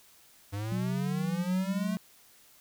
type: linear sweep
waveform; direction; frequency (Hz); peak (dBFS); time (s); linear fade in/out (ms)
square; up; 98 to 220; -33; 0.52-1.97; 20
type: tone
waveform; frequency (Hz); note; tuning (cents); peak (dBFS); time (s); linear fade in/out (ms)
sine; 185; F#3; 0; -30; 0.72-1.97; 0
effects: white hiss -59 dBFS RMS until 2.6 s